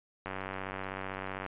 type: click train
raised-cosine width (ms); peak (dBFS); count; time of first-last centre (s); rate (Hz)
0.5; -22; 116; 0.26-1.463; 95.6
effects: resampled to 8000 Hz